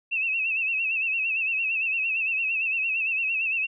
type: tone with vibrato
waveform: sine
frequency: 2637 Hz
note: E7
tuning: in tune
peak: -23 dBFS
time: 0.11-3.67 s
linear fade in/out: 20 ms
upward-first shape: sine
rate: 8.8 Hz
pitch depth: 74 cents each way
effects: none